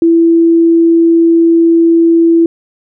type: tone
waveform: sine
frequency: 333 Hz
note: E4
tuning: 18 cents sharp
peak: -4 dBFS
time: 0.02-2.46 s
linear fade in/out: 2 ms
effects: none